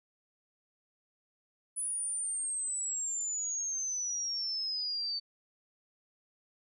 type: exponential sweep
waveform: sine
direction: down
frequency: 10000 to 4537 Hz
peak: -32 dBFS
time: 1.76-5.2 s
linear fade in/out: 20 ms
effects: none